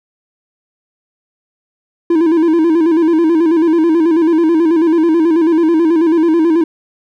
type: tone with vibrato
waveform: triangle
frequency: 327.3 Hz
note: E4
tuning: 12 cents flat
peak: -6 dBFS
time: 2.1-6.64 s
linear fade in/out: 5 ms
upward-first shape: square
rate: 9.2 Hz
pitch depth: 71 cents each way
effects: none